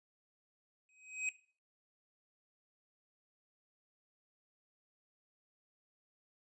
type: tone with exponential growth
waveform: square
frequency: 2526 Hz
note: D#7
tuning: 26 cents sharp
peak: -31 dBFS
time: 0.89-1.29 s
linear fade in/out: 1 ms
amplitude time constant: 85 ms
effects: noise-tail reverb RT60 0.4 s tail -18 dB re dry + resampled to 22050 Hz